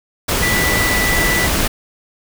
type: tone in noise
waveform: sine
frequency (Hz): 1975.5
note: B6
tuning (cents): 0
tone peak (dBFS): -17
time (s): 0.42-1.47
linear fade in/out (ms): 10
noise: pink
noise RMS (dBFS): -17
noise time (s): 0.28-1.68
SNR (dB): -3
effects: none